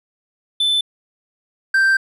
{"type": "tone pair in turn", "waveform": "triangle", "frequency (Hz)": [3520, 1568], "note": ["A7", "G6"], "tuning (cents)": [0, 0], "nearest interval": "octave + major second", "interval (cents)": 1400, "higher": "first", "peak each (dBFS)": [-13, -10], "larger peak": "second", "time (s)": [[0.6, 0.81], [1.74, 1.97]], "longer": "second", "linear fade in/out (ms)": 5, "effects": ["resampled to 32000 Hz"]}